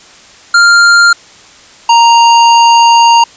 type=tone pair in turn; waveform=square; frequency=1396.9 / 932.3 Hz; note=F6 / A#5; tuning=0 / 0 cents; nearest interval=perfect fifth; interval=700 cents; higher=first; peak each=-3 / -3 dBFS; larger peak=neither; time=0.54-1.13 / 1.89-3.24 s; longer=second; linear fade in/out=5 ms; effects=white hiss -37 dBFS RMS until 3.36 s + resampled to 16000 Hz